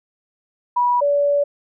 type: tone pair in turn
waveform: sine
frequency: 975 / 573.9 Hz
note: B5 / D5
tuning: -23 / -40 cents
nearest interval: major sixth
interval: 917 cents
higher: first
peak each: -14 / -14 dBFS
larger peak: neither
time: 0.76-1.01 / 1.01-1.44 s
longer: second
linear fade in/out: 10 ms
effects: none